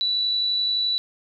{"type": "tone with amplitude modulation", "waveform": "sine", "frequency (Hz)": 3951, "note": "B7", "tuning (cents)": 0, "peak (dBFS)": -19, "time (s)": [0.01, 0.98], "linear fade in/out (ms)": 0, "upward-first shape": "sine", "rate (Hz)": 51.6, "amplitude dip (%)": 25, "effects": []}